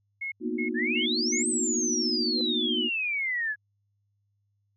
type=tone bursts; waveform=sine; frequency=2171 Hz; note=C#7; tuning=37 cents flat; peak=-30 dBFS; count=4; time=0.21-1.43 s; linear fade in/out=10 ms; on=110 ms; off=260 ms
type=chord; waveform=sine; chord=B major seventh; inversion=third; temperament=equal with one note detuned; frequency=233.1 / 246.9 / 311.1 / 363 Hz; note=A#3 / B3 / D#4 / F#4; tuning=0 / 0 / 0 / -33 cents; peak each=-33 dBFS; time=0.4-2.9 s; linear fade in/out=50 ms
type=exponential two-way sweep; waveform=sine; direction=up then down; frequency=1663 to 8372 to 1663 Hz; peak=-26 dBFS; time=0.74-3.56 s; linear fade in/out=50 ms; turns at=1.47 s
type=tone with exponential growth; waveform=sine; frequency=495.6 Hz; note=B4; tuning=6 cents sharp; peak=-33 dBFS; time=2.27-2.41 s; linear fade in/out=0 ms; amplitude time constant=30 ms
effects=added 101 Hz sine -70 dBFS peak until 4.76 s